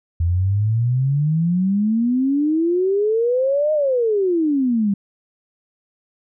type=exponential two-way sweep; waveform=sine; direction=up then down; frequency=82.41 to 622.3 to 193.8 Hz; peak=-15 dBFS; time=0.2-4.94 s; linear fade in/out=5 ms; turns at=3.73 s; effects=none